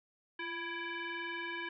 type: tone with frequency modulation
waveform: sine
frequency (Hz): 342.9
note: F4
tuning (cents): -32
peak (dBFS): -37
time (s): 0.39-1.69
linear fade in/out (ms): 5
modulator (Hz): 665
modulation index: 3.8
effects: none